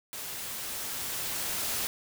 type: noise with level ramp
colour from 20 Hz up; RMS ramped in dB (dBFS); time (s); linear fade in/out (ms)
white; -39 to -31; 0.13-1.87; 0
effects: none